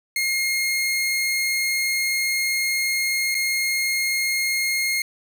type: tone with dropouts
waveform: sawtooth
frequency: 2141 Hz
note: C7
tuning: 39 cents sharp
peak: -17 dBFS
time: 0.16-5.02 s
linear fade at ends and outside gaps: 2 ms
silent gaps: 3.345-3.35 s
effects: none